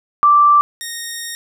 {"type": "tone pair in turn", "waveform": ["sine", "10% pulse"], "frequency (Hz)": [1172, 1856.9], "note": ["D6", "A#6"], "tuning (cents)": [-4, -7], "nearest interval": "minor sixth", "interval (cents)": 797, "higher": "second", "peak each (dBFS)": [-7, -16], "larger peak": "first", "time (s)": [[0.23, 0.61], [0.81, 1.35]], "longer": "second", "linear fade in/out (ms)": 0, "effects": []}